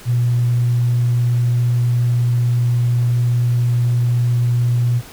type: tone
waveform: sine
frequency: 120.8 Hz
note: B2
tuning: 38 cents flat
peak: -12 dBFS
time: 0.05-5.02 s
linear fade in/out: 50 ms
effects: tanh soft clip ceiling -8 dBFS + pink hiss -39 dBFS RMS until 5.12 s